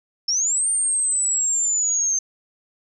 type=linear two-way sweep; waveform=sine; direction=up then down; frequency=5274 to 8870 to 6260 Hz; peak=-18 dBFS; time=0.28-2.19 s; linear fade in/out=5 ms; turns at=0.68 s; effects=none